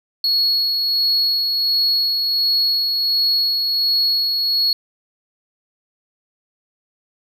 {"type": "tone with tremolo", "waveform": "triangle", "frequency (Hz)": 4343, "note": "C#8", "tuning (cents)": -36, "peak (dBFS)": -12, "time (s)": [0.24, 4.73], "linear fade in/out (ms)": 2, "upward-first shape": "sine", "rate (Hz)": 1.4, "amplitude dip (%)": 35, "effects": ["tanh soft clip ceiling -8 dBFS"]}